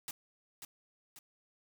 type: noise with echo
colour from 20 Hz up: white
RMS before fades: -41 dBFS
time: 0.08-0.11 s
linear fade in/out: 2 ms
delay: 540 ms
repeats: 2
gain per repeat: -6 dB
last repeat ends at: 1.19 s
effects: none